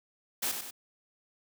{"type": "noise with echo", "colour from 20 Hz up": "white", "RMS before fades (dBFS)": -31, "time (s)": [0.42, 0.52], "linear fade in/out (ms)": 10, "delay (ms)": 95, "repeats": 2, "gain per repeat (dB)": -6, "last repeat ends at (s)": 0.71, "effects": ["high-pass 150 Hz 12 dB/octave"]}